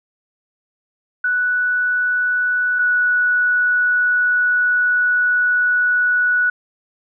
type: tone pair in turn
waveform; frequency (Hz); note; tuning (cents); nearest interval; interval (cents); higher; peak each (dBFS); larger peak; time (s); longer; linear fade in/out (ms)
sine; 1480 / 1472.3; F#6 / F#6; 0 / -9; unison; 9; first; -15 / -13; second; 1.24-2.79 / 2.79-6.5; second; 5
effects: none

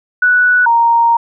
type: tone pair in turn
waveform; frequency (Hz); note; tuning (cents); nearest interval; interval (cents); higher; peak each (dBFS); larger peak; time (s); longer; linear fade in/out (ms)
sine; 1478 / 931.1; F#6 / A#5; -2 / -2; minor sixth; 800; first; -7; neither; 0.22-0.66 / 0.66-1.17; second; 5
effects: none

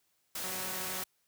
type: noise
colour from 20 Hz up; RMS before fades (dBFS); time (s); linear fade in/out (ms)
white; -38; 0.35-1.04; 5
type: click train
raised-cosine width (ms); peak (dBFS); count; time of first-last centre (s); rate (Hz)
0.5; -29; 110; 0.44-1.026; 186
effects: white hiss -75 dBFS RMS until 1.27 s + high-pass 60 Hz 12 dB/octave

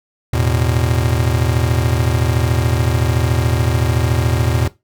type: chord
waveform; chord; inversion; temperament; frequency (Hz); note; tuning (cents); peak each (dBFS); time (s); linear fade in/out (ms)
square; E suspended fourth; none; just; 82.41 / 109.88 / 123.61; E2 / A2 / B2; 0 / -2 / +2; -19; 0.33-4.68; 5
effects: noise-tail reverb RT60 0.2 s tail -17 dB re dry

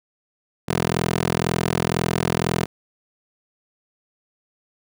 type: tone with high-pass filter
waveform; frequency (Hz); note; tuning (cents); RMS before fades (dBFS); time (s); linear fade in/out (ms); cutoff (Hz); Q
15% pulse; 42.01; E1; +34; -22; 0.68-2.66; 10; 190; 0.93
effects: none

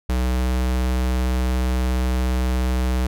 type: tone with pitch glide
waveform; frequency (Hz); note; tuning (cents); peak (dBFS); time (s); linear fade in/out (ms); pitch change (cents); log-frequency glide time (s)
square; 62.7 to 63.06; B1 to B1; +27 to +37; -19; 0.09-3.07; 5; +10; 0.23-0.47
effects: none

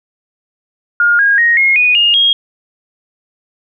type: tone with pitch steps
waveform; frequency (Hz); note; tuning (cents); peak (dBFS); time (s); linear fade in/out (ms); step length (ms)
sine; 1420 / 1631.2 / 1873.7 / 2152 / 2472 / 2840 / 3262; F6 / G#6 / A#6 / C7 / D#7 / F7 / G#7; +28 / -32 / +8 / +48 / -12 / +28 / -32; -7; 1-2.33; 2; 190
effects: none

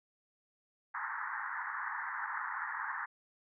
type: band-pass noise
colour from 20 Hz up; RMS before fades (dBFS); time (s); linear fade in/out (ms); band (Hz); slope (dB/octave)
white; -39; 0.94-3.06; 10; 840 to 1900; 96
effects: none

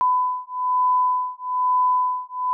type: beating tone pair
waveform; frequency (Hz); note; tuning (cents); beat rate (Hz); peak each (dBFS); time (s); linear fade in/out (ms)
sine; 1002 / 1003.1; B5 / B5; +25 / +27; 1.1; -21; 0.01-2.53; 0
effects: none

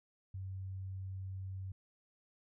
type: tone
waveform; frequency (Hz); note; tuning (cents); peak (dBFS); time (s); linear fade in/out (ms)
sine; 95.1; F#2; +48; -40; 0.34-1.72; 5
effects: none

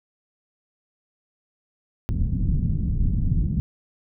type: low-pass noise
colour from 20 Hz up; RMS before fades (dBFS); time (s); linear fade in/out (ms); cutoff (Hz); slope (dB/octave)
pink; -22; 2.09-3.6; 0; 200; 24
effects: none

